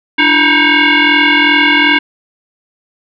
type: tone with frequency modulation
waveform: sine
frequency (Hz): 293.7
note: D4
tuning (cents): 0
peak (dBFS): -6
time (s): 0.18-1.99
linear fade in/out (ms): 10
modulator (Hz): 630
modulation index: 4.3
effects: none